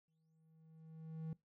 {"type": "tone with exponential growth", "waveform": "triangle", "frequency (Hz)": 160, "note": "D#3", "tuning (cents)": 49, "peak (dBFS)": -38, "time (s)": [0.08, 1.33], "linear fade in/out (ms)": 2, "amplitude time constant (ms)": 270, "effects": ["noise-tail reverb RT60 0.2 s tail -21 dB re dry"]}